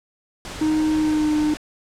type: noise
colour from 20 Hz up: pink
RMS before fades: -33 dBFS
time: 0.45-1.57 s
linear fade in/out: 0 ms
type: tone with pitch glide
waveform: triangle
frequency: 310 to 303.1 Hz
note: D#4 to D#4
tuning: -6 to -45 cents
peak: -15 dBFS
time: 0.61-1.54 s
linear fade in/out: 5 ms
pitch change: -39 cents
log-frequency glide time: 0.98-1.34 s
effects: low-pass 8000 Hz 12 dB/octave